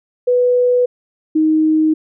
sine tone pair in turn, 493.9 / 312.8 Hz, B4 / D#4, 0 / +9 cents, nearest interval minor sixth, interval 791 cents, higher first, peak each -10 dBFS, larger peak neither, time 0.27-0.86 / 1.35-1.94 s, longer neither, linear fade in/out 10 ms, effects none

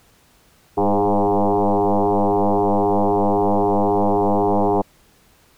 sine tone with frequency modulation, 202.1 Hz, G#3, 47 cents flat, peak -14 dBFS, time 0.77-4.82 s, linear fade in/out 10 ms, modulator 102 Hz, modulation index 7, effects pink hiss -55 dBFS RMS until 5.57 s

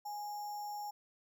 sine tone with sample-and-hold, 830.6 Hz, G#5, in tune, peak -39 dBFS, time 0.05-0.91 s, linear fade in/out 10 ms, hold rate 6300 Hz, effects none

